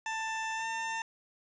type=tone with pitch glide; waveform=20% pulse; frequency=887 to 900.9 Hz; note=A5 to A5; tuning=+14 to +41 cents; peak=-28 dBFS; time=0.06-1.02 s; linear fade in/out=2 ms; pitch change=+27 cents; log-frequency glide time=0.54-0.66 s; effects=resampled to 16000 Hz + 9-bit